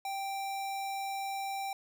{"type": "tone", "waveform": "square", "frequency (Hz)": 784, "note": "G5", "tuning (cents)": 0, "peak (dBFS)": -35, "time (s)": [0.05, 1.73], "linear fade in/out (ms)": 2, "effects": []}